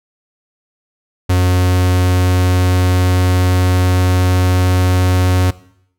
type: tone with pitch glide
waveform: 45% pulse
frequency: 90.9 to 91.48 Hz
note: F#2 to F#2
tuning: -30 to -19 cents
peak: -10 dBFS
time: 1.29-5.51 s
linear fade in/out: 10 ms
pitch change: +11 cents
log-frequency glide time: 1.5-5.13 s
effects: noise-tail reverb RT60 0.7 s tail -19 dB re dry